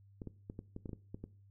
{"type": "clicks", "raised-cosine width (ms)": 3, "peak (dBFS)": -30, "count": 10, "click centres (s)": [0.218, 0.273, 0.499, 0.591, 0.764, 0.858, 0.893, 0.932, 1.145, 1.24], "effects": ["noise-tail reverb RT60 0.4 s tail -19 dB re dry", "added 99 Hz sine -59 dBFS peak until 1.5 s"]}